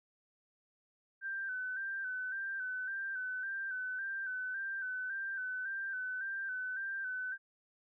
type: tone with vibrato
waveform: sine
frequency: 1544 Hz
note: G6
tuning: 27 cents flat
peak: -36 dBFS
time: 1.21-7.38 s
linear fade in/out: 50 ms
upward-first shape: square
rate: 1.8 Hz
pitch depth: 39 cents each way
effects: none